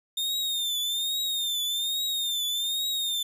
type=tone with vibrato; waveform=40% pulse; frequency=3637 Hz; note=A#7; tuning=43 cents flat; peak=-25 dBFS; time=0.17-3.23 s; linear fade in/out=5 ms; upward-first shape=triangle; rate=1.2 Hz; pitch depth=91 cents each way; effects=none